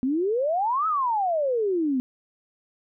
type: exponential two-way sweep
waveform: sine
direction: up then down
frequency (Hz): 246.9 to 1318.5 to 246.9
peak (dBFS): -21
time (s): 0.03-2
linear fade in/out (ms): 0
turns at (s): 0.87
effects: none